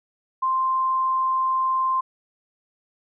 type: tone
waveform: sine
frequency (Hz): 1046.5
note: C6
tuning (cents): 0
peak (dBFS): -19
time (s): 0.42-2.01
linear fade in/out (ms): 10
effects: none